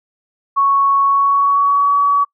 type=tone with pitch glide; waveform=sine; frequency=1108.7 to 1135.3 Hz; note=C#6 to C#6; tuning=0 to +41 cents; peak=-10 dBFS; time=0.56-2.25 s; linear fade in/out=20 ms; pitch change=+41 cents; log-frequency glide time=1.04-1.95 s; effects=noise-tail reverb RT60 0.1 s tail -25 dB re dry